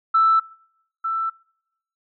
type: tone pair in turn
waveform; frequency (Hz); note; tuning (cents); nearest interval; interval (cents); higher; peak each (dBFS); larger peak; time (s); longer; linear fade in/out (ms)
sine; 1322 / 1329.7; E6 / E6; +5 / +15; unison; 10; second; -12 / -21; first; 0.14-0.4 / 1.04-1.3; neither; 10
effects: noise-tail reverb RT60 0.8 s tail -26 dB re dry + tanh soft clip ceiling -8 dBFS